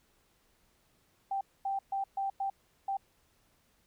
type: tone bursts at uneven times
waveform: sine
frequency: 784 Hz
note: G5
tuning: in tune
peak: -30 dBFS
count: 6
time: 1.31-1.41 / 1.65-1.79 / 1.92-2.04 / 2.17-2.3 / 2.4-2.5 / 2.88-2.97 s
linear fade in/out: 5 ms
effects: pink hiss -70 dBFS RMS until 3.86 s